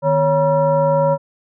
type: tone with frequency modulation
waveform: sine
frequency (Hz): 556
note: C#5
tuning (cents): +5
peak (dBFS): -12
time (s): 0.02-1.18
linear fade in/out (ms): 50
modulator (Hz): 402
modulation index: 0.93
effects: none